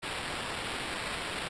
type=noise with sample-and-hold; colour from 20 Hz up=blue; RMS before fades=-36 dBFS; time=0.02-1.49 s; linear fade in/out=20 ms; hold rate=6300 Hz; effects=resampled to 22050 Hz